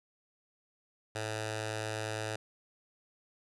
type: tone with notch filter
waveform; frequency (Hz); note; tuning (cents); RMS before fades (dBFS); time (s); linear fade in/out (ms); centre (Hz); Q
10% pulse; 108.8; A2; -19; -37; 1.15-2.36; 5; 230; 0.52
effects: resampled to 24000 Hz